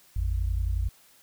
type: tone pair together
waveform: sine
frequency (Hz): 53.58 / 84.8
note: A1 / E2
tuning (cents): -45 / +50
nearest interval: minor sixth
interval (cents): 795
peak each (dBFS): -25 / -28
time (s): 0.16-0.89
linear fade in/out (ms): 5
effects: tanh soft clip ceiling -17 dBFS + white hiss -58 dBFS RMS until 1.22 s